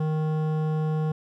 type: tone with hard clipping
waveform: sine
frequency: 155.56 Hz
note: D#3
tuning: in tune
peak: -25 dBFS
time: 0-1.12 s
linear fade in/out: 5 ms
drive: 13 dB
effects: none